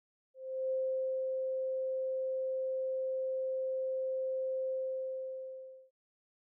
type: tone with ADSR envelope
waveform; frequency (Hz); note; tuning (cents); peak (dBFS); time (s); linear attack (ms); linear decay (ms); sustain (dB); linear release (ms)
sine; 523.3; C5; 0; -30; 0.34-5.91; 370; 540; -2; 1200
effects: none